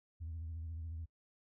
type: tone with vibrato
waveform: sine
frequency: 81.5 Hz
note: E2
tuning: 19 cents flat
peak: -39 dBFS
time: 0.2-1.06 s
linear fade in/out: 20 ms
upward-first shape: sine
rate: 14 Hz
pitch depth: 68 cents each way
effects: noise-tail reverb RT60 0.1 s tail -26 dB re dry + tanh soft clip ceiling -38 dBFS